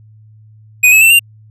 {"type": "tone with pitch steps", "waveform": "square", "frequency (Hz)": [2489, 2583, 2680, 2781], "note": ["D#7", "E7", "E7", "F7"], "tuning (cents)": [0, -36, 28, -8], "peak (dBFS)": -5, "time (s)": [0.83, 1.194], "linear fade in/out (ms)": 10, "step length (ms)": 91, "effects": ["added 108 Hz sine -39 dBFS peak until 1.5 s"]}